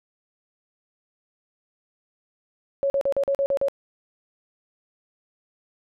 sine tone bursts, 554.4 Hz, C#5, in tune, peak -19 dBFS, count 8, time 2.83-3.684 s, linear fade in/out 0 ms, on 70 ms, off 42 ms, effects none

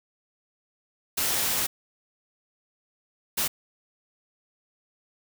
white noise bursts at uneven times, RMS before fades -26 dBFS, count 2, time 1.17-1.67 / 3.37-3.48 s, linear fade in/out 10 ms, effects none

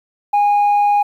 sine tone, 821 Hz, G#5, 20 cents flat, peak -8 dBFS, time 0.33-1.03 s, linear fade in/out 10 ms, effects tanh soft clip ceiling -10 dBFS + 8-bit

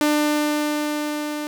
sawtooth tone with level ramp, 298.6 Hz, D4, 29 cents sharp, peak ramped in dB -12 to -22 dBFS, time 0.01-1.47 s, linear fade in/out 0 ms, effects none

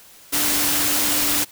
sine tone in noise, 293.4 Hz, D4, 2 cents flat, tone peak -30 dBFS, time 0.32-1.45 s, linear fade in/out 20 ms, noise white, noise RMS -20 dBFS, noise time 0.32-1.45 s, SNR -13 dB, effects white hiss -47 dBFS RMS until 1.51 s

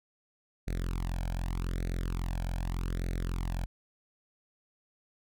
sawtooth tone with flanger, 43.65 Hz, F1, in tune, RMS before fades -33 dBFS, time 0.67-3.66 s, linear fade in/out 10 ms, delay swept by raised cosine 0.48 to 1.28 ms, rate 0.83 Hz, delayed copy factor +0.95, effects none

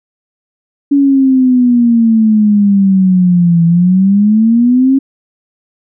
sine exponential two-way sweep, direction down then up, 284.4 to 166.6 to 273.9 Hz, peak -5 dBFS, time 0.91-4.99 s, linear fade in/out 10 ms, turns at 3.65 s, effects none

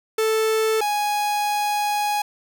45% pulse tone pair in turn, 440 / 830.6 Hz, A4 / G#5, 0 / 0 cents, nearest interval major seventh, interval 1100 cents, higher second, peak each -18 / -20 dBFS, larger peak first, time 0.18-0.81 / 0.81-2.22 s, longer second, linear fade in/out 5 ms, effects none

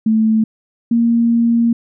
sine tone pair in turn, 220 / 233.1 Hz, A3 / A#3, 0 / 0 cents, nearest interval minor second, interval 100 cents, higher second, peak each -10 dBFS, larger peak neither, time 0.06-0.44 / 0.91-1.73 s, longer second, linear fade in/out 5 ms, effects none

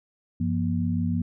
sine tone cluster, 94.6 / 171.7 / 238.2 Hz, F#2 / F3 / A#3, +39 / -29 / +38 cents, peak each -27 dBFS, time 0.4-1.22 s, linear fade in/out 5 ms, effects none

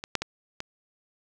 clicks, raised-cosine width 0.2 ms, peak -18 / -7 / -12 / -16 dBFS, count 4, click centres 0.039 / 0.153 / 0.22 / 0.604 s, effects none

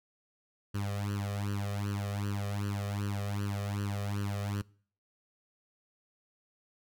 sawtooth tone with flanger, 101.2 Hz, G#2, 44 cents flat, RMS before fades -34 dBFS, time 0.74-4.62 s, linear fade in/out 10 ms, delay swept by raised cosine 0.67 to 1.67 ms, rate 2.6 Hz, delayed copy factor +0.95, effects noise-tail reverb RT60 0.5 s tail -24 dB re dry

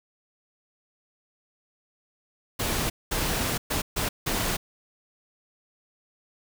pink noise bursts at uneven times, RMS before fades -27 dBFS, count 5, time 2.59-2.9 / 3.11-3.58 / 3.7-3.82 / 3.96-4.09 / 4.26-4.57 s, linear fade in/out 10 ms, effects none

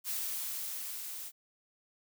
blue noise with level ramp, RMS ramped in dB -35 to -43 dBFS, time 0.04-1.32 s, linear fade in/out 50 ms, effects none

